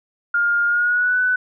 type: tone with pitch glide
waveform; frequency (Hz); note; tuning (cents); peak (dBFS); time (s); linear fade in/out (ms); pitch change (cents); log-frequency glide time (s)
sine; 1412 to 1496; F6 to F#6; +19 to +19; -15; 0.34-1.36; 5; +100; 0.66-1.19
effects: none